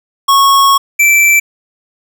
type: tone pair in turn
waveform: square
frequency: 1101 / 2333 Hz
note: C#6 / D7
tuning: -12 / -12 cents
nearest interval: octave + minor second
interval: 1300 cents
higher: second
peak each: -6 dBFS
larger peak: neither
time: 0.28-0.78 / 0.99-1.4 s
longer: first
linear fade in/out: 10 ms
effects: 7-bit